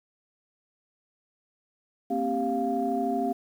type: tone cluster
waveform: sine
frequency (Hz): 232.7 / 265.7 / 392.8 / 700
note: A#3 / C4 / G4 / F5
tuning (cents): -3 / +27 / +4 / +4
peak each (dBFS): -32 / -29 / -31 / -28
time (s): 2.1-3.33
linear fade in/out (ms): 10
effects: tanh soft clip ceiling -14 dBFS + 9-bit